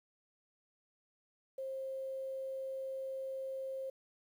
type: tone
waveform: sine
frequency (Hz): 532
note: C5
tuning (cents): +29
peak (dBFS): -38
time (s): 1.58-3.9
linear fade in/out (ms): 5
effects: 11-bit